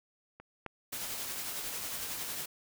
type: clicks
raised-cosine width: 0.5 ms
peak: -34 / -24 / -33 dBFS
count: 3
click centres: 0.4 / 0.663 / 1.361 s
type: noise with tremolo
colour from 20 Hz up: white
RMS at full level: -37 dBFS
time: 0.92-2.46 s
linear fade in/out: 10 ms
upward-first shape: triangle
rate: 11 Hz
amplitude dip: 35%
effects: none